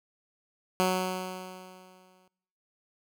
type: tone with exponential decay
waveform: 10% pulse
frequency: 185 Hz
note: F#3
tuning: in tune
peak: -14 dBFS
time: 0.8-2.28 s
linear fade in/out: 0 ms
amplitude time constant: 320 ms
effects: noise-tail reverb RT60 1.0 s tail -24 dB re dry